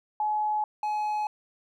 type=tone pair in turn; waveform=sine / triangle; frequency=849 / 846 Hz; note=G#5 / G#5; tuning=+38 / +32 cents; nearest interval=unison; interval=6 cents; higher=first; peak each=-24 dBFS; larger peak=neither; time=0.2-0.64 / 0.83-1.27 s; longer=neither; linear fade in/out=2 ms; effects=none